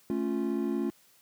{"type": "chord", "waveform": "triangle", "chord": "A augmented", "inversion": "none", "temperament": "equal", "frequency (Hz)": [220, 277.2, 349.2], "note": ["A3", "C#4", "E#4"], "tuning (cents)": [0, 0, 0], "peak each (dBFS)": -30, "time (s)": [0.1, 0.9], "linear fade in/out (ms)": 0, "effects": ["white hiss -62 dBFS RMS until 1.21 s", "high-pass 80 Hz 12 dB/octave"]}